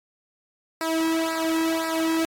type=tone with flanger; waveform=sawtooth; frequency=324.7 Hz; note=E4; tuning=26 cents flat; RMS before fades=-24 dBFS; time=0.81-2.25 s; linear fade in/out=0 ms; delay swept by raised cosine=0.31 to 1.41 ms; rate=1.9 Hz; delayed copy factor=-0.9; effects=AAC 64 kbps